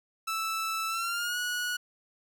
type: tone with pitch glide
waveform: sawtooth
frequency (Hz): 1318 to 1462.4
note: E6 to F#6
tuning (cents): -1 to -21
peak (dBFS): -26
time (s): 0.27-1.77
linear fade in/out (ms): 10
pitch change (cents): +180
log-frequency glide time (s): 0.88-1.38
effects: none